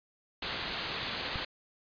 white low-pass noise, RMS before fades -37 dBFS, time 0.42-1.45 s, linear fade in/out 5 ms, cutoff 4600 Hz, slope 96 dB/octave
click, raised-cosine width 5 ms, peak -27 dBFS, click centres 1.358 s
effects resampled to 11025 Hz

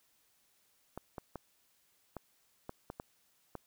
clicks, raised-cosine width 1 ms, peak -27 dBFS, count 8, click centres 0.976 / 1.182 / 1.357 / 2.167 / 2.694 / 2.901 / 2.999 / 3.553 s, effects white hiss -72 dBFS RMS until 3.66 s

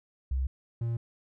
sine / triangle tone pair in turn, 65.41 / 116.55 Hz, C2 / A#2, 0 / 0 cents, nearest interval minor seventh, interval 1000 cents, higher second, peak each -26 dBFS, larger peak neither, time 0.31-0.47 / 0.81-0.97 s, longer neither, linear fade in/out 5 ms, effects none

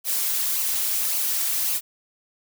blue noise with flanger, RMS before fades -24 dBFS, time 0.04-1.81 s, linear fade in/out 50 ms, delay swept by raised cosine 0.54 to 4.24 ms, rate 1.8 Hz, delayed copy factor -0.5, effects none

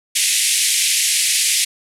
white band-pass noise, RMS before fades -17 dBFS, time 0.15-1.65 s, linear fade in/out 10 ms, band 2000 to 11000 Hz, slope 48 dB/octave, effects none

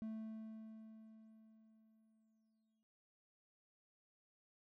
triangle tone with exponential decay, 220 Hz, A3, in tune, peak -40 dBFS, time 0.02-2.83 s, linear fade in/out 0 ms, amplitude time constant 610 ms, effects none

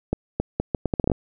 accelerating click train, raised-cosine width 2 ms, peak -8 dBFS, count 11, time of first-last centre 0.13-1.117 s, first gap 270 ms, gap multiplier 0.74, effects none

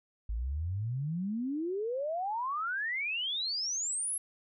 sine exponential sweep, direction up, 51.2 to 11280 Hz, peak -31 dBFS, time 0.29-4.18 s, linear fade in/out 5 ms, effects none

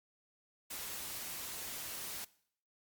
white noise, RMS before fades -43 dBFS, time 0.7-2.25 s, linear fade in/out 10 ms, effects noise-tail reverb RT60 0.6 s tail -20 dB re dry + Opus 48 kbps

